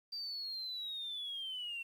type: linear sweep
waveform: sine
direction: down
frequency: 4699 to 2700 Hz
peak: -38 dBFS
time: 0.12-1.83 s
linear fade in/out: 10 ms
effects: tanh soft clip ceiling -35 dBFS + 11-bit